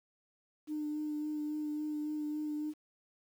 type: tone with vibrato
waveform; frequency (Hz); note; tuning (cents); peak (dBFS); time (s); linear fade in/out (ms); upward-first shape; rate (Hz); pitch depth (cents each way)
sine; 301.6; D4; +46; -33; 0.67-2.74; 50; sine; 3.6; 16
effects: tanh soft clip ceiling -30 dBFS + 10-bit